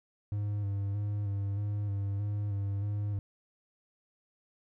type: tone with vibrato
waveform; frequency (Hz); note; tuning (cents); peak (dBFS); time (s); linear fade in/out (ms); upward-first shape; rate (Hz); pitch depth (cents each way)
triangle; 101.4; G#2; -41; -28; 0.32-3.19; 0; square; 1.6; 30
effects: none